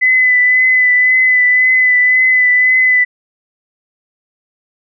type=tone with vibrato; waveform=sine; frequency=2009 Hz; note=B6; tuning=29 cents sharp; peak=-7 dBFS; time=0.01-3.05 s; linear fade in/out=20 ms; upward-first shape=triangle; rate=1.9 Hz; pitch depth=23 cents each way; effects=none